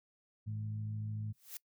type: harmonic tone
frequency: 53.4 Hz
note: G#1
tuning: 49 cents sharp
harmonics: 2 / 3 / 4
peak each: -37 / -52 / -49 dBFS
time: 0.46-1.33 s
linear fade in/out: 20 ms
type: noise with exponential growth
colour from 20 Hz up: blue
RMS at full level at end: -41 dBFS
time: 1.33-1.57 s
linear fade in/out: 2 ms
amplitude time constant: 52 ms
effects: noise-tail reverb RT60 0.1 s tail -23 dB re dry